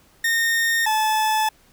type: tone pair in turn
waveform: 40% pulse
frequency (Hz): 1838 / 867.4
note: A#6 / A5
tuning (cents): -25 / -25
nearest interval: octave + minor second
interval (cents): 1300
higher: first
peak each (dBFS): -17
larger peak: neither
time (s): 0.24-0.86 / 0.86-1.49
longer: second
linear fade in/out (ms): 5
effects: pink hiss -56 dBFS RMS until 1.72 s